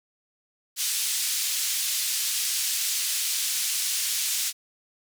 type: band-pass noise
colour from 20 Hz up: white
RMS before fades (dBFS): -27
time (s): 0.76-4.53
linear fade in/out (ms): 50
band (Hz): 3100 to 10000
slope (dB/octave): 12
effects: none